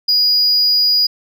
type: tone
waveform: sine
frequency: 4900 Hz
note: D#8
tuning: 27 cents flat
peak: -8 dBFS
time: 0.08-1.07 s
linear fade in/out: 10 ms
effects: tanh soft clip ceiling -9 dBFS